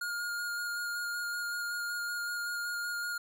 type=tone with vibrato; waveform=square; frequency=1422 Hz; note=F6; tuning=31 cents sharp; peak=-34 dBFS; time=0.01-3.18 s; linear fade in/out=5 ms; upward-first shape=square; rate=5.3 Hz; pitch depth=11 cents each way; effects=none